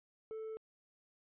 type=tone with hard clipping; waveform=triangle; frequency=440 Hz; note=A4; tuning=in tune; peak=-40 dBFS; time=0.31-0.57 s; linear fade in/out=0 ms; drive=1 dB; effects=resampled to 8000 Hz